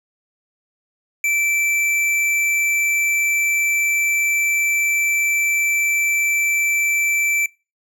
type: tone with hard clipping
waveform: triangle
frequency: 2331 Hz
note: D7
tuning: 14 cents flat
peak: -18 dBFS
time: 1.24-7.46 s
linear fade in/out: 2 ms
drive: 17 dB
effects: noise-tail reverb RT60 0.3 s tail -24 dB re dry